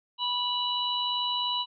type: harmonic tone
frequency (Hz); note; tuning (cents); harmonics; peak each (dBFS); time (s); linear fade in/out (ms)
983; B5; -8; 1 / 3 / 4; -31 / -30 / -31; 0.18-1.66; 50
effects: none